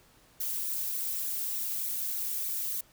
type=noise with flanger; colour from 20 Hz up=violet; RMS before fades=-33 dBFS; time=0.4-2.81 s; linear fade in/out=5 ms; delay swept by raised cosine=0.48 to 3.18 ms; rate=3.4 Hz; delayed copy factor=+0.7; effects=pink hiss -61 dBFS RMS until 2.92 s